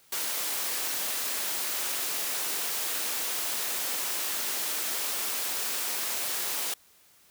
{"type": "high-pass noise", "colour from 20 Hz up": "white", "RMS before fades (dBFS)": -31, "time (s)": [0.12, 6.74], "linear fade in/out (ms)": 5, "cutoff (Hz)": 300, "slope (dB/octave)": 12, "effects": ["white hiss -60 dBFS RMS until 7.3 s"]}